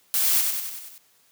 blue noise with echo, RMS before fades -22 dBFS, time 0.14-0.41 s, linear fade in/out 0 ms, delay 95 ms, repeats 6, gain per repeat -4 dB, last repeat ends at 0.98 s, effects white hiss -61 dBFS RMS until 1.31 s + high-pass 100 Hz 12 dB/octave

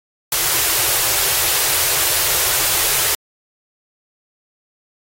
white band-stop noise, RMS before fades -17 dBFS, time 0.32-3.15 s, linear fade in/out 2 ms, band 150 to 320 Hz, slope 96 dB/octave, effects AAC 48 kbps

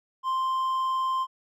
sine tone with hard clipping, 1046.5 Hz, C6, in tune, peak -25 dBFS, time 0.23-1.27 s, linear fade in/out 50 ms, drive 3 dB, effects none

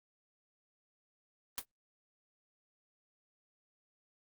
white noise with exponential decay, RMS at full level -33 dBFS, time 1.58-1.65 s, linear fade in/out 0 ms, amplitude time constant 15 ms, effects Opus 32 kbps

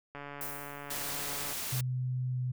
click train, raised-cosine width 0.5 ms, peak -28 dBFS, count 198, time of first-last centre 0.15-1.528 s, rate 143 Hz
violet noise with exponential decay, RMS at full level -37 dBFS, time 0.41-1.24 s, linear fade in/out 2 ms, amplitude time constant 180 ms
white noise, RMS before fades -37 dBFS, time 0.9-1.81 s, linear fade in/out 5 ms
sine tone with pitch glide, 126.9 to 125.95 Hz, B2 to B2, +47 to +34 cents, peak -30 dBFS, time 1.72-2.52 s, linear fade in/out 10 ms, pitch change -13 cents, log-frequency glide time 2.31-2.38 s
effects none

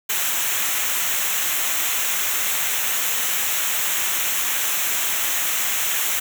white noise with comb filter, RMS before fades -22 dBFS, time 0.09-6.2 s, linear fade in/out 10 ms, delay 0.21 ms, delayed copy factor -0.7, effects none

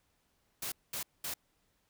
white noise bursts, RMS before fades -38 dBFS, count 3, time 0.62-1.34 s, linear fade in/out 5 ms, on 100 ms, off 210 ms, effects pink hiss -75 dBFS RMS until 1.89 s

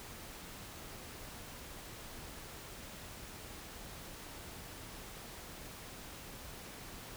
silence, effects pink hiss -49 dBFS RMS until 7.16 s

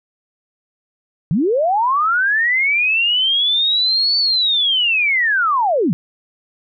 sine linear two-way sweep, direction up then down, 138.59 to 4531 to 138.59 Hz, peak -13 dBFS, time 1.31-5.93 s, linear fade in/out 0 ms, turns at 4.18 s, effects none

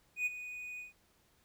triangle tone with ADSR envelope, 2478 Hz, D#7, 8 cents flat, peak -27 dBFS, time 0.16-0.93 s, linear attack 100 ms, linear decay 25 ms, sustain -13 dB, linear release 140 ms, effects pink hiss -70 dBFS RMS until 1.44 s

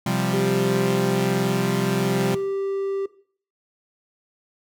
sawtooth chord, C suspended fourth, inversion none, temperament equal, 130.81 / 174.61 / 196 Hz, C3 / F3 / G3, 0 / 0 / 0 cents, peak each -21 dBFS, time 0.06-2.35 s, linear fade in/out 5 ms
triangle tone, 392 Hz, G4, in tune, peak -21 dBFS, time 0.33-3.06 s, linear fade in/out 5 ms
effects noise-tail reverb RT60 0.5 s tail -17 dB re dry

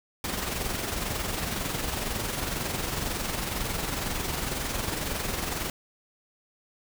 pink noise with amplitude modulation, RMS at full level -29 dBFS, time 0.24-5.7 s, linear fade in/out 2 ms, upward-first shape sine, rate 22 Hz, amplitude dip 45%, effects none

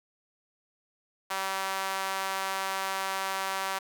sawtooth tone with high-pass filter, 192.4 Hz, G3, 32 cents flat, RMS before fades -32 dBFS, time 1.3-3.79 s, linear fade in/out 10 ms, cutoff 950 Hz, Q 1.5, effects none

